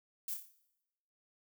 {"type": "noise with echo", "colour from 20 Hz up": "violet", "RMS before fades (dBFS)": -39, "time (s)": [0.28, 0.34], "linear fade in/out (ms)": 2, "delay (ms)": 29, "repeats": 6, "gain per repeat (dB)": -5, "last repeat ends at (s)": 0.514, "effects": ["noise-tail reverb RT60 0.9 s tail -18 dB re dry"]}